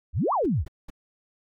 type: exponential two-way sweep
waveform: sine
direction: up then down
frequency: 54.7 to 1210 to 54.7 Hz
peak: -21 dBFS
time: 0.13-0.65 s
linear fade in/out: 50 ms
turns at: 0.33 s
type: noise bursts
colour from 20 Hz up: brown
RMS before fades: -38 dBFS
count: 3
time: 0.44-0.903 s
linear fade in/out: 5 ms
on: 21 ms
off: 200 ms
effects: none